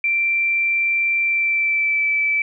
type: tone with pitch glide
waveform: sine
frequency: 2353 to 2314 Hz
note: D7 to D7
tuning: +3 to -26 cents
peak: -16 dBFS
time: 0.04-2.42 s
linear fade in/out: 2 ms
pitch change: -29 cents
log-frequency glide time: 1.22-2.06 s
effects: none